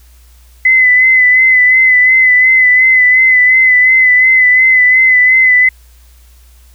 sine tone with vibrato, 2024 Hz, B6, 42 cents sharp, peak -4 dBFS, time 0.65-5.69 s, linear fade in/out 5 ms, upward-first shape sine, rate 2.8 Hz, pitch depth 32 cents each way, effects added 60 Hz sine -39 dBFS peak until 6.74 s + white hiss -49 dBFS RMS until 6.74 s

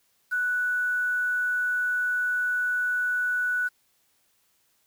sine tone with quantisation, 1480 Hz, F#6, in tune, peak -23 dBFS, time 0.31-3.69 s, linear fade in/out 20 ms, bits 8, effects white hiss -68 dBFS RMS until 4.86 s

